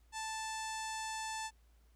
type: tone with low-pass filter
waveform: sawtooth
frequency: 880 Hz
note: A5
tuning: in tune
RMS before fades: -41 dBFS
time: 0.12-1.51 s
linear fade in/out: 50 ms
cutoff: 7800 Hz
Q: 2.4
effects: added 57 Hz sine -63 dBFS peak until 1.95 s + pink hiss -75 dBFS RMS until 1.95 s